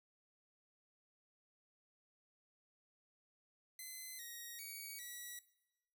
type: tone with pitch steps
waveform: 5% pulse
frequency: 2043 / 1885 / 2257 / 1938 Hz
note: C7 / A#6 / C#7 / B6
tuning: -42 / +19 / +31 / -33 cents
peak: -38 dBFS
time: 3.79-5.39 s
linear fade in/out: 2 ms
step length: 400 ms
effects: noise-tail reverb RT60 0.9 s tail -17 dB re dry